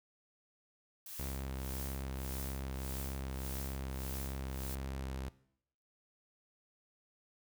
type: noise with tremolo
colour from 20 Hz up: blue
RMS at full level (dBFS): -45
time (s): 1.06-4.75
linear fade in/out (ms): 2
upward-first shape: sine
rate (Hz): 1.7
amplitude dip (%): 90
type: tone with vibrato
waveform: sawtooth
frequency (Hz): 66.6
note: C2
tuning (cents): +31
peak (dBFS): -35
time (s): 1.19-5.29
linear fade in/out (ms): 5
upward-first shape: square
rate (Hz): 1.7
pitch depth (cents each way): 12
effects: noise-tail reverb RT60 0.7 s tail -19 dB re dry